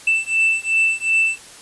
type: beating tone pair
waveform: triangle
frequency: 2656 / 2658.7 Hz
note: E7 / E7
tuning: +12 / +14 cents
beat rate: 2.7 Hz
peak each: -17 dBFS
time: 0.07-1.38 s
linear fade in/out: 5 ms
effects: white hiss -41 dBFS RMS until 1.61 s + resampled to 24000 Hz